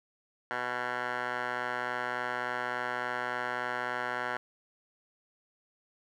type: tone with band-pass filter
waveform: 10% pulse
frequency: 123.47 Hz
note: B2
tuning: in tune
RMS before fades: -34 dBFS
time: 0.51-4.37 s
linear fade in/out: 0 ms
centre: 1300 Hz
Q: 6.8
effects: none

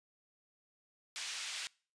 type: band-pass noise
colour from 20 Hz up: pink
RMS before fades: -42 dBFS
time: 1.16-1.67 s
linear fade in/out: 0 ms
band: 2400 to 6800 Hz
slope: 12 dB/octave
effects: noise-tail reverb RT60 0.4 s tail -24 dB re dry + resampled to 22050 Hz

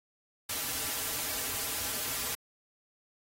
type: noise with comb filter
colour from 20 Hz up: white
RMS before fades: -34 dBFS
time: 0.49-2.35 s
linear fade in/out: 5 ms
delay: 5.5 ms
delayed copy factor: -0.95
effects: AAC 48 kbps

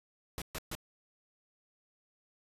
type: noise bursts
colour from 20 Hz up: pink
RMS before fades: -39 dBFS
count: 3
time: 0.38-0.751 s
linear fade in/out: 0 ms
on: 37 ms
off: 130 ms
effects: resampled to 32000 Hz

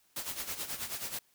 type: noise with tremolo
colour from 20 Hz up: white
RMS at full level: -36 dBFS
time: 0.16-1.19 s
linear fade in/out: 5 ms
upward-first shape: sine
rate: 9.3 Hz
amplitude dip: 70%
effects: white hiss -69 dBFS RMS until 1.34 s

